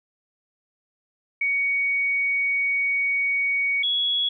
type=tone pair in turn; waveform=sine; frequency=2240 / 3356 Hz; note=C#7 / G#7; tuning=+18 / +17 cents; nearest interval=perfect fifth; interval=699 cents; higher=second; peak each=-20 dBFS; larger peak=neither; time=1.41-3.83 / 3.83-4.29 s; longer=first; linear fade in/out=5 ms; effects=none